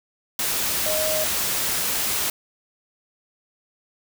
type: tone in noise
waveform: sine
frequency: 622.3 Hz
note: D#5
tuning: in tune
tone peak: -24 dBFS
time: 0.86-1.24 s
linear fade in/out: 2 ms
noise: white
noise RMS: -24 dBFS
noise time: 0.39-2.3 s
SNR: -3 dB
effects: none